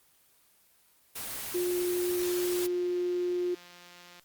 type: noise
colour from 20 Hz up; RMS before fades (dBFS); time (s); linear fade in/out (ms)
white; -37; 1.15-2.67; 10
type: tone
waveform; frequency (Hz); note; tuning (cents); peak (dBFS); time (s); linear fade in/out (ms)
sine; 356.3; F4; +35; -27; 1.54-3.55; 10
type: click train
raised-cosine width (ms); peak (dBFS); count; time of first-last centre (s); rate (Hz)
0.2; -34; 347; 2.23-4.196; 176
effects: white hiss -64 dBFS RMS until 4.24 s + Opus 24 kbps